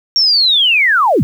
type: linear sweep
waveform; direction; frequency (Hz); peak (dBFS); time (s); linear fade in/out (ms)
sine; down; 5590 to 87.8; -8; 0.16-1.23; 0
effects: 7-bit